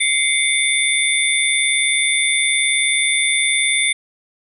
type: tone cluster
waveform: sine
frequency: 2091 / 2230 / 3550 / 9400 Hz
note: C7 / C#7 / A7 / D9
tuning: -2 / +10 / +15 / +1 cents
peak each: -20 dBFS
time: 0-3.93 s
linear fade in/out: 10 ms
effects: none